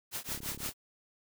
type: noise with tremolo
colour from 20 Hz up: white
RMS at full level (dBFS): -35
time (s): 0.11-0.74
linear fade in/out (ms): 50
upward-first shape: triangle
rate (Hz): 5.9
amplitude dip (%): 100
type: click train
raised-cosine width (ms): 3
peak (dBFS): -33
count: 15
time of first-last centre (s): 0.29-0.69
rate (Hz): 35
effects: none